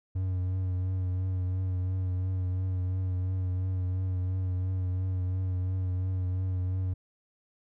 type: tone with vibrato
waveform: triangle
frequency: 92.4 Hz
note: F#2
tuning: 2 cents flat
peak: -25 dBFS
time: 0.15-6.94 s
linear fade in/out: 10 ms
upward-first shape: triangle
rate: 2.9 Hz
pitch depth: 33 cents each way
effects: none